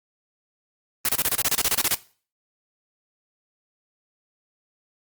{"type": "noise bursts", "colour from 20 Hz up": "white", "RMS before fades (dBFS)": -21, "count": 14, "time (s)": [1.05, 1.947], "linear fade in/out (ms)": 2, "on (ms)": 39, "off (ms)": 27, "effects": ["noise-tail reverb RT60 0.4 s tail -19 dB re dry", "Opus 24 kbps"]}